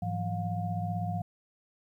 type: tone cluster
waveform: sine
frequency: 104.3 / 166.6 / 182.4 / 711 Hz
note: G#2 / E3 / F#3 / F5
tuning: +8 / +19 / -24 / +31 cents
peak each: -33 / -35 / -39 / -36 dBFS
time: 0.02-1.22 s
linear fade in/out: 5 ms
effects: 11-bit